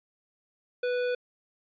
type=tone with hard clipping; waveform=sine; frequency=493.6 Hz; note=B4; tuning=1 cent flat; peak=-28 dBFS; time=0.83-1.15 s; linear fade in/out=5 ms; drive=14 dB; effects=resampled to 11025 Hz